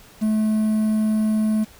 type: tone with quantisation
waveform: triangle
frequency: 216.2 Hz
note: A3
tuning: 30 cents flat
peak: -15 dBFS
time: 0.21-1.65 s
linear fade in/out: 20 ms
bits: 7
effects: pink hiss -48 dBFS RMS until 1.79 s